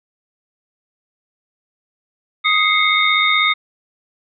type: tone cluster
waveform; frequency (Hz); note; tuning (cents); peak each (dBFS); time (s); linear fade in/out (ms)
sine; 1250 / 2099 / 2195 / 3676; D#6 / C7 / C#7 / A#7; +8 / +5 / -18 / -25; -18; 2.44-3.54; 20
effects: none